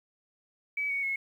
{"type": "tone with pitch steps", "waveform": "sine", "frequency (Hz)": [2286, 2232, 2180], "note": ["D7", "C#7", "C#7"], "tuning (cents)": [-47, 11, -29], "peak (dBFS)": -28, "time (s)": [0.77, 1.16], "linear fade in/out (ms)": 5, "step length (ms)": 130, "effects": ["10-bit"]}